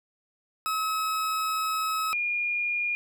40% pulse / sine tone pair in turn, 1284 / 2424 Hz, E6 / D#7, -46 / -46 cents, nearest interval major seventh, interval 1100 cents, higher second, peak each -25 dBFS, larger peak neither, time 0.66-2.13 / 2.13-2.95 s, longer first, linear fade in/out 0 ms, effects none

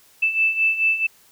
sine beating tone pair, 2637 / 2641.6 Hz, E7 / E7, 0 / +3 cents, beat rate 4.6 Hz, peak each -23 / -18 dBFS, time 0.22-1.07 s, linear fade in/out 10 ms, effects white hiss -54 dBFS RMS until 1.31 s

